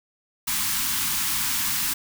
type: band-stop noise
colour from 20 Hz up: white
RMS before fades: -25 dBFS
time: 0.47-1.94 s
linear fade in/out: 10 ms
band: 320 to 840 Hz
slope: 96 dB/octave
effects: none